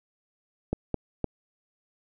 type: clicks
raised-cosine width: 2 ms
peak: -13 dBFS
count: 3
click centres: 0.73 / 0.943 / 1.243 s
effects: none